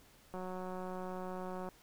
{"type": "click train", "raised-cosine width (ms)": 1, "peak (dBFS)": -30, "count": 249, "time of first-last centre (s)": [0.34, 1.688], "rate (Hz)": 184, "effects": ["pink hiss -63 dBFS RMS until 1.82 s"]}